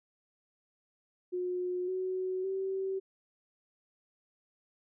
sine tone with pitch steps, 361 / 372.2 / 383.8 Hz, F#4 / F#4 / G4, -43 / +10 / -37 cents, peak -31 dBFS, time 1.32-3 s, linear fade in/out 20 ms, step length 560 ms, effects none

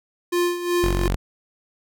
square tone with tremolo, 350.7 Hz, F4, 7 cents sharp, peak -18 dBFS, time 0.32-1.08 s, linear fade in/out 10 ms, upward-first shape sine, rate 2.7 Hz, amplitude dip 70%
sawtooth tone, 46.25 Hz, F#1, in tune, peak -16 dBFS, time 0.83-1.16 s, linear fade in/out 10 ms
effects none

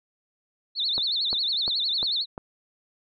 sine tone with vibrato, 3951 Hz, B7, in tune, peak -23 dBFS, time 0.75-2.26 s, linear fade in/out 50 ms, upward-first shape sine, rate 11 Hz, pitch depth 200 cents each way
click train, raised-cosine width 1 ms, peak -20 dBFS, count 5, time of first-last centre 0.98-2.379 s, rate 2.86 Hz
effects none

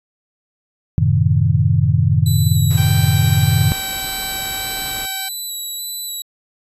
sine chord, F# diminished seventh, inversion none, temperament equal, 92.5 / 110 / 130.81 / 155.56 Hz, F#2 / A2 / C3 / Eb3, 0 / 0 / 0 / 0 cents, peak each -17 dBFS, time 0.98-3.72 s, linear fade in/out 0 ms
10% pulse tone with vibrato, 3944 Hz, B7, 3 cents flat, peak -17 dBFS, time 2.26-6.22 s, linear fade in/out 2 ms, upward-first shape square, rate 1.7 Hz, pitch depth 14 cents each way
pink noise, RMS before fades -33 dBFS, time 2.7-5.06 s, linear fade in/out 10 ms
10% pulse tone with pitch glide, 780 to 771 Hz, G5 to G5, -9 to -29 cents, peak -17 dBFS, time 2.77-5.29 s, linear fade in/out 10 ms, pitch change -20 cents, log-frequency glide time 3.43-3.89 s
effects resampled to 32000 Hz

